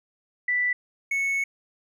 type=tone pair in turn; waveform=sine / triangle; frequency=1975.5 / 2207 Hz; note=B6 / C#7; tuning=0 / -8 cents; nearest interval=major second; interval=192 cents; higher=second; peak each=-21 dBFS; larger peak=neither; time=0.48-0.73 / 1.11-1.44 s; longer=second; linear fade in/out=5 ms; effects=none